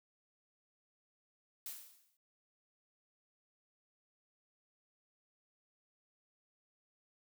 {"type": "noise with exponential decay", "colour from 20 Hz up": "blue", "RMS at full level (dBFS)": -42, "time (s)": [1.66, 2.17], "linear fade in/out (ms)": 2, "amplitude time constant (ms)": 110, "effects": []}